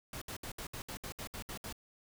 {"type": "noise bursts", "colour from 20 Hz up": "pink", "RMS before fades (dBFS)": -43, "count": 11, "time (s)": [0.13, 1.726], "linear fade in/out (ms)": 2, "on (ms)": 86, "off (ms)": 65, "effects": []}